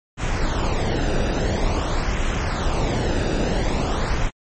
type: noise with flanger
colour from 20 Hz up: brown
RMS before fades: -21 dBFS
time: 0.17-4.31 s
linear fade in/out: 50 ms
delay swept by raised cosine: 0.21 to 0.94 ms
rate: 0.48 Hz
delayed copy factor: -0.5
effects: MP3 32 kbps